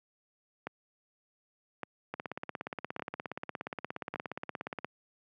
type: two click trains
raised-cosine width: 0.5 ms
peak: -21 / -21 dBFS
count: 47 / 4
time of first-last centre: 2.14-4.846 / 0.67-4.158 s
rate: 17 / 0.86 Hz
effects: high-pass 150 Hz 12 dB/octave